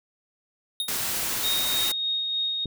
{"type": "tone with exponential decay", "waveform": "square", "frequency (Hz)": 3719, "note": "A#7", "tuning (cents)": -5, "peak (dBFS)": -23, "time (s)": [0.8, 0.99], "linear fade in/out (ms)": 1, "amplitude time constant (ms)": 41}
{"type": "noise", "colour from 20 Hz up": "white", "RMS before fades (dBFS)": -28, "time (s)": [0.88, 1.92], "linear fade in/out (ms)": 5}
{"type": "tone with tremolo", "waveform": "sine", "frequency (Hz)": 3727, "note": "A#7", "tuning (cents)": -1, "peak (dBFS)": -23, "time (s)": [1.43, 2.66], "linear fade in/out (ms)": 20, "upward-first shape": "sine", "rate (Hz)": 3.3, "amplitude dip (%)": 30}
{"type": "click", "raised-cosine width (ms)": 3, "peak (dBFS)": -21, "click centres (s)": 2.657}
{"effects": []}